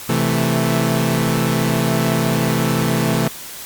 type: chord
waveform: sawtooth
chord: A minor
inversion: first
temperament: equal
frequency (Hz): 130.81 / 164.81 / 220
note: C3 / E3 / A3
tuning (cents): 0 / 0 / 0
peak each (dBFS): -16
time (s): 0.09-3.28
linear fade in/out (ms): 5
effects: white hiss -33 dBFS RMS until 3.65 s + Opus 48 kbps